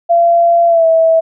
sine tone with pitch glide, 683 to 652.2 Hz, F5 to E5, -39 to -19 cents, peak -6 dBFS, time 0.09-1.21 s, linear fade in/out 20 ms, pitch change -80 cents, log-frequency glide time 0.67-0.86 s, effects none

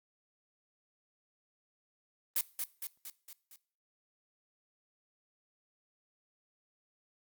blue noise with echo, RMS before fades -30 dBFS, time 2.36-2.41 s, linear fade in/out 2 ms, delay 230 ms, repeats 5, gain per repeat -5 dB, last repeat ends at 3.56 s, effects noise-tail reverb RT60 0.5 s tail -21 dB re dry + Opus 32 kbps

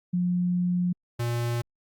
sine / square tone pair in turn, 178.1 / 118.87 Hz, F3 / A#2, +34 / +34 cents, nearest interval perfect fifth, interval 700 cents, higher first, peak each -22 / -26 dBFS, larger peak first, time 0.13-0.93 / 1.19-1.62 s, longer first, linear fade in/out 10 ms, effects Opus 48 kbps

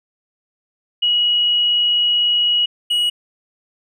sine / triangle tone pair in turn, 2909 / 2909 Hz, F#7 / F#7, -30 / -30 cents, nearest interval unison, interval 0 cents, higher neither, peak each -13 dBFS, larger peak neither, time 1.02-2.66 / 2.9-3.1 s, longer first, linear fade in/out 10 ms, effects none

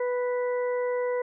harmonic tone, 493.5 Hz, B4, 1 cent flat, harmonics 1 / 2 / 3 / 4, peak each -25 / -36 / -44 / -40 dBFS, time 0-1.22 s, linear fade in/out 5 ms, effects none

